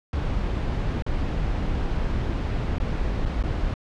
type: noise with dropouts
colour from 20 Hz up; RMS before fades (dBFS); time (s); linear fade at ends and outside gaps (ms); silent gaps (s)
brown; -25; 0.13-3.74; 1; 1.023-1.064 / 2.784-2.8 / 3.252-3.258 / 3.427-3.437
effects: low-pass 4000 Hz 12 dB/octave